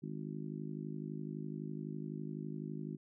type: harmonic tone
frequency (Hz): 51.91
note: G#1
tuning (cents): 0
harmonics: 3 / 4 / 5 / 6 / 7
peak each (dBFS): -43 / -45 / -47 / -49 / -50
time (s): 0.02-2.97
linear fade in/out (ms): 20
effects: none